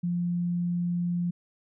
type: tone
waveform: sine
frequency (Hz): 174.61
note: F3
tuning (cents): 0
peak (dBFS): -25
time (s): 0.03-1.31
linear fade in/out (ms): 10
effects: none